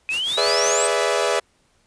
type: noise with tremolo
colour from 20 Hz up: white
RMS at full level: -30 dBFS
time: 0.09-0.77 s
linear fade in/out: 50 ms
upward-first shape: sine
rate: 5.5 Hz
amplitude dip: 75%
type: exponential sweep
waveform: sine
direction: up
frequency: 2489 to 8360 Hz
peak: -21 dBFS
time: 0.09-0.87 s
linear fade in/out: 0 ms
type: chord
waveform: sawtooth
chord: E dominant seventh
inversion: first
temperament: equal with one note detuned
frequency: 415.3 / 493.9 / 579.6 / 659.3 Hz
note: G#4 / B4 / D5 / E5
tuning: 0 / 0 / -23 / 0 cents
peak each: -20 dBFS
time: 0.37-1.4 s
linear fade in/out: 10 ms
effects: pink hiss -62 dBFS RMS until 1.86 s + resampled to 22050 Hz